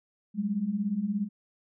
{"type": "beating tone pair", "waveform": "sine", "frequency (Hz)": [191.8, 208.8], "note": ["G3", "G#3"], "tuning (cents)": [-37, 10], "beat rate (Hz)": 17, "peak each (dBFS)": [-32, -28], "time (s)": [0.34, 1.29], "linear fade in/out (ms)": 50, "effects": []}